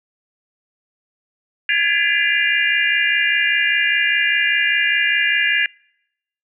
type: tone cluster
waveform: sine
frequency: 1654 / 1719 / 2028 / 2388 / 2796 Hz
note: G#6 / A6 / B6 / D7 / F7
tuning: -8 / -41 / +45 / +28 / +1 cents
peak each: -21 dBFS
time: 1.69-5.66 s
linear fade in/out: 2 ms
effects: noise-tail reverb RT60 0.8 s tail -26 dB re dry